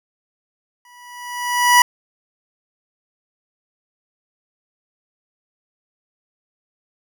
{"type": "tone with exponential growth", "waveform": "25% pulse", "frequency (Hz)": 975, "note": "B5", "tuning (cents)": -23, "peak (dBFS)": -3, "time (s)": [0.85, 1.82], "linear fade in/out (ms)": 2, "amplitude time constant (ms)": 210, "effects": []}